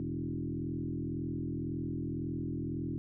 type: tone with frequency modulation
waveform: sine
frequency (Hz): 213.2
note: G#3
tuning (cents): +46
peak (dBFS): -33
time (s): 0-2.98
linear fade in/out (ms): 0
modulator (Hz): 41.9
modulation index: 3
effects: none